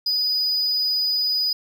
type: tone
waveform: triangle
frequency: 4959 Hz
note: D#8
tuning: 7 cents flat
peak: -18 dBFS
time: 0.06-1.53 s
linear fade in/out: 5 ms
effects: none